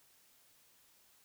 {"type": "silence", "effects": ["white hiss -67 dBFS RMS until 1.24 s"]}